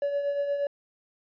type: tone with tremolo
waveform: triangle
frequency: 569 Hz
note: C#5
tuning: 45 cents sharp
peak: -20 dBFS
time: 0.02-0.67 s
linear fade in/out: 2 ms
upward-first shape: triangle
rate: 8.5 Hz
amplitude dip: 60%
effects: tanh soft clip ceiling -19 dBFS + resampled to 11025 Hz